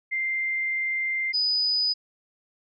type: tone pair in turn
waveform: sine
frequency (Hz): 2093 / 4978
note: C7 / D#8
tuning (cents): 0 / 0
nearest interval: octave + minor third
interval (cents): 1500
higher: second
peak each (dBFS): -24 / -21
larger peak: second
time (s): 0.11-1.33 / 1.33-1.94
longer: first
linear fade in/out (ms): 20
effects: none